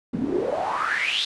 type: noise with band-pass filter sweep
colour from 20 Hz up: pink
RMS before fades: -25 dBFS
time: 0.13-1.25 s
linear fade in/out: 5 ms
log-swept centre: 200 to 3900 Hz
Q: 7.9
effects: resampled to 24000 Hz